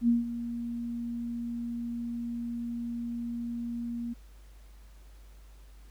sine tone with ADSR envelope, 235.9 Hz, A#3, 21 cents sharp, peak -19 dBFS, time 0.01-4.14 s, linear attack 72 ms, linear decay 160 ms, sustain -13 dB, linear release 15 ms, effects added 50 Hz sine -49 dBFS peak until 5.9 s + pink hiss -63 dBFS RMS until 5.9 s

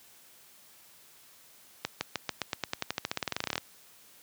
accelerating click train, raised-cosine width 0.2 ms, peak -12 dBFS, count 25, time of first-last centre 1.85-3.58 s, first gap 160 ms, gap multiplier 0.92, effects white hiss -57 dBFS RMS until 4.22 s + high-pass 80 Hz 12 dB/octave

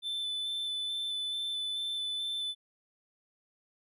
triangle tone with vibrato, 3520 Hz, A7, in tune, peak -31 dBFS, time 0.02-2.55 s, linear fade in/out 50 ms, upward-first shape square, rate 2.3 Hz, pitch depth 9 cents each way, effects none

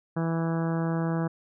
harmonic tone, 164.81 Hz, E3, in tune, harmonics 1 / 2 / 3 / 4 / 5 / 6 / 7 / 8 / 9 / 10, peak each -26 / -32 / -36 / -38 / -40 / -42 / -43 / -44 / -45 / -46 dBFS, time 0.16-1.28 s, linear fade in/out 10 ms, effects none

